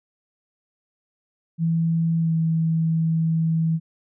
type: tone with pitch glide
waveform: sine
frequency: 164.81 to 162.35 Hz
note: E3 to E3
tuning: 0 to -26 cents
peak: -18 dBFS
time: 1.58-3.8 s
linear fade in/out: 50 ms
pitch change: -26 cents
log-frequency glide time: 2.19-2.33 s
effects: none